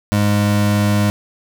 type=tone pair together; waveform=square; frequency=103.07 / 206 Hz; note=G#2 / G#3; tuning=-13 / -14 cents; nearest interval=octave; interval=1199 cents; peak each=-16 / -17 dBFS; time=0.12-1.1 s; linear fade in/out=0 ms; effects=none